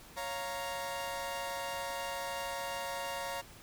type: chord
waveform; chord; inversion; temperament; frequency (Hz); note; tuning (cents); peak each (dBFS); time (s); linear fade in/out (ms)
sawtooth; Bb minor; first; equal; 554.4 / 698.5 / 932.3; Db5 / F5 / Bb5; 0 / 0 / 0; -37 / -39 / -36; 0.16-3.42; 20
effects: pink hiss -54 dBFS RMS until 3.62 s